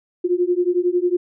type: beating tone pair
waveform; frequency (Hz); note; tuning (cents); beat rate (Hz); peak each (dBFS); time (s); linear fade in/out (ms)
sine; 350.3 / 361.3; F4 / F#4; +5 / -41; 11; -19; 0.24-1.17; 10
effects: none